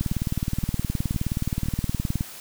two click trains, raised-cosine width 5 ms, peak -12 / -19 dBFS, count 43 / 4, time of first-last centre 0.01-2.209 / 0.12-1.658 s, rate 19.1 / 1.95 Hz, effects white hiss -41 dBFS RMS until 2.4 s

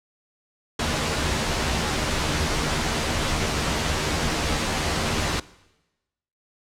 pink noise with comb filter, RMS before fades -24 dBFS, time 0.79-5.4 s, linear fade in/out 5 ms, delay 13 ms, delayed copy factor +0.6, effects noise-tail reverb RT60 1.0 s tail -20 dB re dry + low-pass 7000 Hz 12 dB/octave

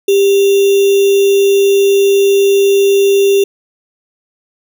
sine tone with sample-and-hold, 396 Hz, G4, 18 cents sharp, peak -6 dBFS, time 0.08-3.44 s, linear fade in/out 5 ms, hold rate 3150 Hz, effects none

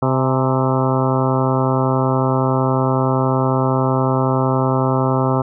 harmonic tone with a mistuned harmonic, 130.8 Hz, C3, in tune, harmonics 1 / 2 / 3 / 4 / 5 / 6 / 7 / 8 / 9 / 10, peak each -18 / -21 / -23 / -24 / -25 / -26 / -26 / -27 / -28 / -28 dBFS, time 0.02-5.42 s, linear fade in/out 5 ms, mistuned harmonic 6, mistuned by +78 cents, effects none

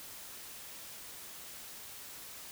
silence, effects white hiss -48 dBFS RMS until 2.51 s

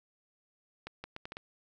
accelerating click train, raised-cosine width 0.3 ms, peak -25 dBFS, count 6, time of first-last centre 0.87-1.369 s, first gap 170 ms, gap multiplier 0.73, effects none

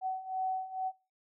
sine beating tone pair, 752 / 754.2 Hz, F#5 / F#5, +28 / +33 cents, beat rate 2.2 Hz, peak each -37 / -34 dBFS, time 0.01-0.92 s, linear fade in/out 50 ms, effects noise-tail reverb RT60 0.3 s tail -23 dB re dry

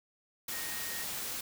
sine tone in noise, 1864.7 Hz, A#6, in tune, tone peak -44 dBFS, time 0.52-1.04 s, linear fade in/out 5 ms, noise white, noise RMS -38 dBFS, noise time 0.48-1.41 s, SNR -9 dB, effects none

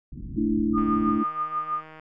pink low-pass noise, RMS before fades -36 dBFS, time 0.12-1.18 s, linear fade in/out 2 ms, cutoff 300 Hz, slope 48 dB/octave
sine chord, A suspended fourth, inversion none, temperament equal, 220 / 293.7 / 329.6 Hz, A3 / D4 / E4, 0 / 0 / 0 cents, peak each -24 / -26 / -27 dBFS, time 0.36-1.24 s, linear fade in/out 20 ms
sine tone with tremolo, 1219 Hz, D#6, 36 cents flat, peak -22 dBFS, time 0.73-1.84 s, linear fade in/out 50 ms, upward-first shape triangle, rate 6.2 Hz, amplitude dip 85%
click train, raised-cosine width 0.5 ms, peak -30 dBFS, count 192, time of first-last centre 0.78-1.997 s, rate 157 Hz
effects none

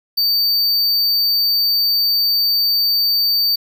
square tone, 4600 Hz, D8, 37 cents flat, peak -14 dBFS, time 0.17-3.56 s, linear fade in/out 10 ms, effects 8-bit

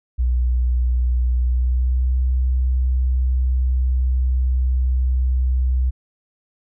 sine tone with pitch glide, 61.4 to 63.53 Hz, B1 to B1, -9 to +50 cents, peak -15 dBFS, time 0.18-5.91 s, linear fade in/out 20 ms, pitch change +59 cents, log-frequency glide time 1.39-2.17 s, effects none

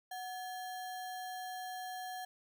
sine tone with sample-and-hold, 740 Hz, F#5, in tune, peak -40 dBFS, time 0.11-2.25 s, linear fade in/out 5 ms, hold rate 2450 Hz, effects none

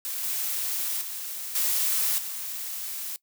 blue noise with level steps, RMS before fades -32 / -29 / -35 / -25 / -34 dBFS, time 0.05-3.16 s, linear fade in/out 0 ms, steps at 0.23 / 1.01 / 1.55 / 2.18 s, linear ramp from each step 5 ms, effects noise-tail reverb RT60 0.1 s tail -20 dB re dry

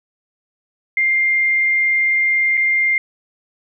sine tone with dropouts, 2106 Hz, C7, 11 cents sharp, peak -13 dBFS, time 0.97-2.98 s, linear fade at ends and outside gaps 2 ms, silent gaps 2.571-2.575 s, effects none

